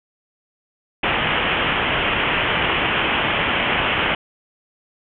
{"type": "low-pass noise", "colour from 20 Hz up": "white", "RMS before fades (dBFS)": -20, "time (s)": [1.03, 4.15], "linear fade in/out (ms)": 5, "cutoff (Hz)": 3200, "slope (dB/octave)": 96, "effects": []}